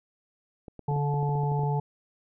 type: clicks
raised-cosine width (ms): 2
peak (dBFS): -28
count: 12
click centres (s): 0.682 / 0.793 / 0.913 / 0.963 / 1.141 / 1.229 / 1.292 / 1.354 / 1.435 / 1.518 / 1.593 / 1.635
type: harmonic tone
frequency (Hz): 144.5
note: D3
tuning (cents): -28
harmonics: 1 / 3 / 5 / 6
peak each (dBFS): -25 / -34 / -38 / -32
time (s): 0.88-1.8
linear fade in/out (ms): 5
effects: none